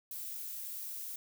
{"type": "noise", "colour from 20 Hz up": "violet", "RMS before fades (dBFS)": -42, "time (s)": [0.11, 1.16], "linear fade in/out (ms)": 2, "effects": []}